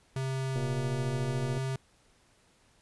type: tone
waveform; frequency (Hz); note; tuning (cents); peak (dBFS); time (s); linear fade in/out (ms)
square; 132.8; C3; +26; -31; 0.16-1.76; 2
type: click train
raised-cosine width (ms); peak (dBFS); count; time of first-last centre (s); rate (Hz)
2; -26; 122; 0.56-1.577; 119
effects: pink hiss -65 dBFS RMS until 2.81 s + resampled to 24000 Hz